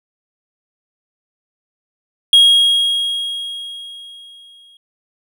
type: tone with exponential decay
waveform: triangle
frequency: 3279 Hz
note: G#7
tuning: 23 cents flat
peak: -3 dBFS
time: 2.33-4.77 s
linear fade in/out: 2 ms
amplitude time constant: 530 ms
effects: none